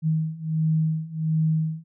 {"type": "beating tone pair", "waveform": "sine", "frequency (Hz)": [157.5, 158.9], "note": ["D#3", "D#3"], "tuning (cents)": [21, 37], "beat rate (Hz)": 1.4, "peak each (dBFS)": [-25, -23], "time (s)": [0.02, 1.84], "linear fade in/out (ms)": 50, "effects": []}